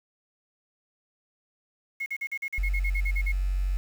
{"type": "tone bursts", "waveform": "sine", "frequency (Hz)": 2167, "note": "C#7", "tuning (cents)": -40, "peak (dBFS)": -28, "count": 13, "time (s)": [2, 3.322], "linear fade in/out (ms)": 10, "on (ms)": 62, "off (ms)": 43}
{"type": "tone", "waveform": "sine", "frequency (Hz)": 46.59, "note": "F#1", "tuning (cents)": 13, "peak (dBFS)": -23, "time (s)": [2.58, 3.77], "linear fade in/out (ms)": 0}
{"effects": ["tanh soft clip ceiling -16 dBFS", "8-bit"]}